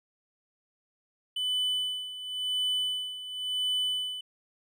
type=tone with tremolo; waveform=triangle; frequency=3000 Hz; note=F#7; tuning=23 cents sharp; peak=-24 dBFS; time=1.36-4.21 s; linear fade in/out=5 ms; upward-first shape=sine; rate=0.94 Hz; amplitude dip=75%; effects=none